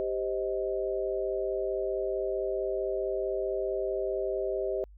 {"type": "chord", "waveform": "sine", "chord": "C minor", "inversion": "second", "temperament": "just", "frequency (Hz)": [392.4, 523.3, 627.9], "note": ["G4", "C5", "Eb5"], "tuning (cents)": [2, 0, 16], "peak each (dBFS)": [-31, -34, -33], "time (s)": [0, 4.84], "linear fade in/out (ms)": 0, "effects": ["added 50 Hz sine -49 dBFS peak until 4.97 s"]}